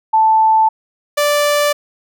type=tone pair in turn; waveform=sine / sawtooth; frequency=880 / 586 Hz; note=A5 / D5; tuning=0 / -4 cents; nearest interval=perfect fifth; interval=704 cents; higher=first; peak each=-8 dBFS; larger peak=neither; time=0.13-0.69 / 1.17-1.73 s; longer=neither; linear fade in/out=10 ms; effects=none